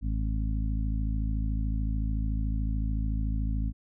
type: harmonic tone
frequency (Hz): 53.7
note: A1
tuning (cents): -41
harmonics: 1 / 2 / 3 / 4 / 5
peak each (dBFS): -27 / -34 / -40 / -38 / -40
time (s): 0.01-3.73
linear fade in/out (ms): 50
effects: none